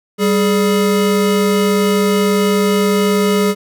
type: tone pair together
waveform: square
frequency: 196 / 419.5 Hz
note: G3 / G#4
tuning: 0 / +17 cents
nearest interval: octave + minor second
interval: 1317 cents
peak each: -15 dBFS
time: 0.18-3.55 s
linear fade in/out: 50 ms
effects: none